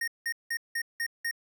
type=tone bursts; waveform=square; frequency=1853 Hz; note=A#6; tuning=11 cents flat; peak=-29 dBFS; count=6; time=0.01-1.312 s; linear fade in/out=5 ms; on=67 ms; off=180 ms; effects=none